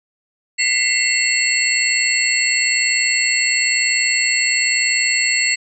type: tone cluster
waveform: sine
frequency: 2002 / 2123 / 2714 / 4358 / 7640 Hz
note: B6 / C7 / E7 / C#8 / A#8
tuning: +23 / +25 / +50 / -30 / +42 cents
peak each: -21 dBFS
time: 0.58-5.56 s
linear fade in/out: 20 ms
effects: none